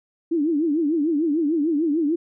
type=tone with vibrato; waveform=sine; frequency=311.1 Hz; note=D#4; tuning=in tune; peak=-18 dBFS; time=0.31-2.16 s; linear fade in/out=10 ms; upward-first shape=triangle; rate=6.7 Hz; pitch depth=200 cents each way; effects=none